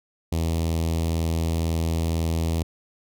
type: tone with notch filter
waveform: sawtooth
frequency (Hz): 82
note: E2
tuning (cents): -9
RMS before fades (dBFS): -24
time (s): 0.32-2.63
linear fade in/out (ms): 5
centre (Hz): 1500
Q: 0.7
effects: none